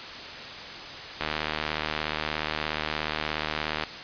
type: click train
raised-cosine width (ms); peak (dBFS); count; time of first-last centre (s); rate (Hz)
0.3; -11; 203; 1.21-3.837; 76.9
effects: white hiss -38 dBFS RMS until 4.03 s + resampled to 11025 Hz